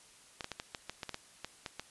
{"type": "clicks", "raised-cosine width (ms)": 0.2, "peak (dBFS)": -21, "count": 12, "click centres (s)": [0.408, 0.444, 0.517, 0.599, 0.748, 0.896, 1.032, 1.093, 1.144, 1.446, 1.662, 1.796], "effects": ["white hiss -59 dBFS RMS until 1.9 s", "resampled to 24000 Hz"]}